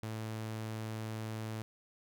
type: tone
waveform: sawtooth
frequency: 110 Hz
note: A2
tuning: in tune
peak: -34 dBFS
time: 0.03-1.62 s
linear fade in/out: 0 ms
effects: none